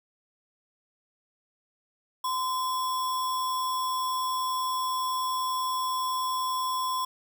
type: tone with sample-and-hold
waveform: sine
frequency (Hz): 1029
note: C6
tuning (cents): -29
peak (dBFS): -26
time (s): 2.24-7.05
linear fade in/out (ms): 5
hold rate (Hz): 4410
effects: none